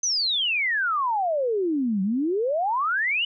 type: exponential two-way sweep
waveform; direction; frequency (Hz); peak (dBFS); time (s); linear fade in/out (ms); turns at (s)
sine; down then up; 6272 to 185 to 3027; -21; 0.03-3.25; 5; 2.02
effects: none